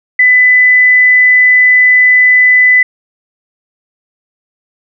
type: tone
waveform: sine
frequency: 2000 Hz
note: B6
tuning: 21 cents sharp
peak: -3 dBFS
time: 0.19-2.83 s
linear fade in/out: 5 ms
effects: none